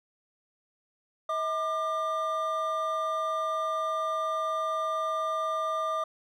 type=tone pair together; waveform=triangle; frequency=639 / 1198.6 Hz; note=D#5 / D6; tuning=+46 / +35 cents; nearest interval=major seventh; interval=1089 cents; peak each=-30 / -27 dBFS; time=1.29-6.04 s; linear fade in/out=5 ms; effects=none